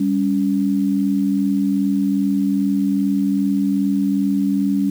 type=tone pair together; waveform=sine; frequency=198.5 / 281 Hz; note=G3 / C#4; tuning=+22 / +24 cents; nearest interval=tritone; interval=602 cents; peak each=-18 dBFS; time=0-4.9 s; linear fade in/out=5 ms; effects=7-bit